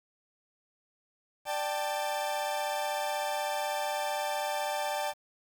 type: chord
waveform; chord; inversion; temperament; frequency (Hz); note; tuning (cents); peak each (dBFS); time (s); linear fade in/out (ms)
40% pulse; D suspended fourth; none; equal with one note detuned; 592.1 / 784 / 880; D5 / G5 / A5; +14 / 0 / 0; -34; 1.45-5.14; 50
effects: 9-bit